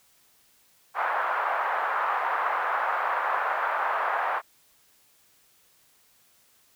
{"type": "band-pass noise", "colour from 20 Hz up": "white", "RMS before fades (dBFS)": -27, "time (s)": [0.94, 4.42], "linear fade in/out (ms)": 50, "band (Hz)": [690, 1400], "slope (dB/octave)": 24, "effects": ["white hiss -62 dBFS RMS until 6.75 s"]}